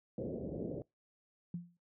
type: low-pass noise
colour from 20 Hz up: white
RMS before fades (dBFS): -40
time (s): 0.18-0.82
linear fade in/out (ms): 2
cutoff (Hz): 540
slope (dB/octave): 48
type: tone with exponential decay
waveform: sine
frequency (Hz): 173.5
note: F3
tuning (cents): -11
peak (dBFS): -34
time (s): 1.54-1.77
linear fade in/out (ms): 2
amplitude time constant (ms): 48
effects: noise-tail reverb RT60 0.2 s tail -24 dB re dry + high-pass 80 Hz 12 dB/octave